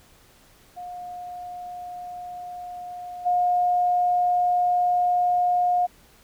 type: tone with level steps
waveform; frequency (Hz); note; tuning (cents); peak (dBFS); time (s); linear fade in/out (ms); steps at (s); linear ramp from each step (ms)
sine; 715; F5; +41; -33 / -18; 0.76-5.87; 20; 3.25; 20
effects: pink hiss -55 dBFS RMS until 6.23 s